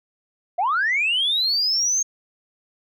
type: linear sweep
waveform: sine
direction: up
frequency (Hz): 652 to 6480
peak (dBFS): -17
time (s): 0.58-2.03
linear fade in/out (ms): 10
effects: tanh soft clip ceiling -14 dBFS